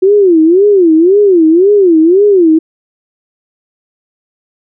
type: tone with vibrato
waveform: sine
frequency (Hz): 361.9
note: F#4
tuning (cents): -38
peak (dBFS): -3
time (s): 0.02-2.59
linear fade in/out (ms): 10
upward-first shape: sine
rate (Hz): 1.9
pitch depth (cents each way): 240
effects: none